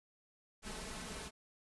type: noise with comb filter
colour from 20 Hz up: pink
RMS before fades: -45 dBFS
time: 0.62-1.31 s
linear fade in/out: 50 ms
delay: 4.6 ms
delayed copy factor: +0.6
effects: resampled to 24000 Hz